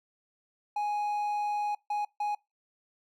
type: tone bursts at uneven times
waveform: triangle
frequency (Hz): 831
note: G#5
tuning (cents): +1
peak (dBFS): -26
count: 3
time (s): 0.76-1.75 / 1.9-2.05 / 2.2-2.35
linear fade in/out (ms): 5
effects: noise-tail reverb RT60 0.2 s tail -23 dB re dry